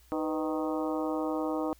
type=harmonic tone with a mistuned harmonic; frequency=155.56 Hz; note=D#3; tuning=in tune; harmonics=2 / 3 / 4 / 5 / 6 / 7 / 8; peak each=-31 / -35 / -37 / -39 / -41 / -42 / -43 dBFS; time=0.12-1.73 s; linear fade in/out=0 ms; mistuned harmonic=3; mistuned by=+100 cents; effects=added 60 Hz sine -58 dBFS peak until 1.79 s + white hiss -63 dBFS RMS until 1.79 s